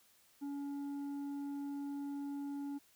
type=tone with tanh clipping; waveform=sine; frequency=282.9 Hz; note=C#4; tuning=35 cents sharp; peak=-40 dBFS; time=0.41-2.79 s; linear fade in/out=20 ms; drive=6 dB; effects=white hiss -68 dBFS RMS until 2.95 s